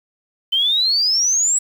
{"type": "exponential sweep", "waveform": "sine", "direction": "up", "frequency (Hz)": [3052, 7902], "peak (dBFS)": -14, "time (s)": [0.52, 1.59], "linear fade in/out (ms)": 10, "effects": ["7-bit"]}